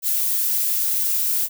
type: noise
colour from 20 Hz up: violet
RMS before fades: -21 dBFS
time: 0.02-1.49 s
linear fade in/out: 50 ms
effects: none